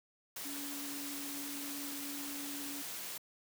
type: tone in noise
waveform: sine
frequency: 284.2 Hz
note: C#4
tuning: 43 cents sharp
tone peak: -44 dBFS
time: 0.45-2.82 s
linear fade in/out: 5 ms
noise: white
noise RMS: -43 dBFS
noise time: 0.36-3.18 s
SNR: -4 dB
effects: high-pass 150 Hz 12 dB/octave